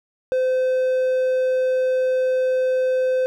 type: tone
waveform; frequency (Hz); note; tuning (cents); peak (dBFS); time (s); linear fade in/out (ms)
triangle; 514; C5; -31; -15; 0.32-3.26; 0
effects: none